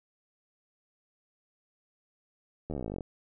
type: slowing click train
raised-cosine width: 2 ms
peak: -23 dBFS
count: 19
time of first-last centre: 2.7-3.008 s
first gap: 12 ms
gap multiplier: 1.04
effects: none